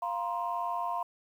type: chord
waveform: sine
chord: F suspended fourth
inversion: none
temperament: equal with one note detuned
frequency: 698.5 / 945.9 / 1046.5 Hz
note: F5 / Bb5 / C6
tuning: 0 / +25 / 0 cents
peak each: -34 dBFS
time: 0.02-1.03 s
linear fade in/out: 5 ms
effects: tanh soft clip ceiling -22 dBFS + 10-bit